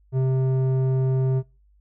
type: tone with low-pass filter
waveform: square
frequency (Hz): 131.2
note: C3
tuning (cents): +5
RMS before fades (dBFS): -21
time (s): 0.12-1.43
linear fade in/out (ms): 50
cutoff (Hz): 480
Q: 0.74
effects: noise-tail reverb RT60 0.3 s tail -24 dB re dry + added 50 Hz sine -55 dBFS peak until 1.8 s